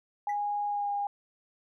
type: tone with pitch glide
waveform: sine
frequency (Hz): 823 to 811.7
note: G#5 to G#5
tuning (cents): -16 to -40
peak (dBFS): -28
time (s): 0.27-1.07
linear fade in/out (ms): 2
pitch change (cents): -24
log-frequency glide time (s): 0.68-0.91
type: tone with exponential decay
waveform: triangle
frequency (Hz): 1975.5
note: B6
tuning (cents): 0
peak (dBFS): -35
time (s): 0.29-0.39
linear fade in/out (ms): 5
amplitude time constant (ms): 20
effects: none